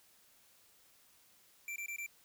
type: tone bursts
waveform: square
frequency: 2349 Hz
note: D7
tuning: in tune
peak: -40 dBFS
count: 4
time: 1.68-2.063 s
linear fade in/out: 2 ms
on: 80 ms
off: 21 ms
effects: white hiss -66 dBFS RMS until 2.24 s